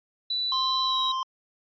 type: tone with pitch glide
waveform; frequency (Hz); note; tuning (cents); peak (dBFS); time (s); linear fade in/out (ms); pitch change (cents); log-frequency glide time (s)
sine; 3966 to 3862; B7 to B7; +7 to -39; -25; 0.3-1.12; 5; -46; 0.84-1.01
type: tone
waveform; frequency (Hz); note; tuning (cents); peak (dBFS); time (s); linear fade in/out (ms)
square; 1046.5; C6; 0; -27; 0.52-1.23; 2
effects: resampled to 11025 Hz